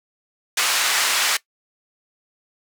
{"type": "band-pass noise", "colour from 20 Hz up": "pink", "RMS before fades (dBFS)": -20, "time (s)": [0.57, 1.37], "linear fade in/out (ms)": 5, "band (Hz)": [1300, 9700], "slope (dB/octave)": 12, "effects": ["noise-tail reverb RT60 0.1 s tail -19 dB re dry"]}